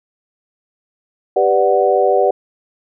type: chord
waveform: sine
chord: G major seventh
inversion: none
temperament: equal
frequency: 392 / 493.9 / 587.3 / 740 Hz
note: G4 / B4 / D5 / F#5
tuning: 0 / 0 / 0 / 0 cents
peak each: -16 dBFS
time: 1.36-2.31 s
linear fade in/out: 5 ms
effects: none